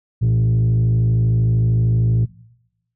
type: tone with frequency modulation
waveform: sine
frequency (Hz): 116.54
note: A#2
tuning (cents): 0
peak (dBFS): -11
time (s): 0.21-2.26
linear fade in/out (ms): 20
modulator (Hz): 53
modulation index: 0.51
effects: noise-tail reverb RT60 0.9 s tail -21 dB re dry + tanh soft clip ceiling -12 dBFS